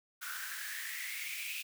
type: noise with high-pass filter sweep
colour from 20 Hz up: white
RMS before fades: -41 dBFS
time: 0.21-1.63 s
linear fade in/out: 20 ms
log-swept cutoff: 1400 to 2600 Hz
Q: 8.1
effects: none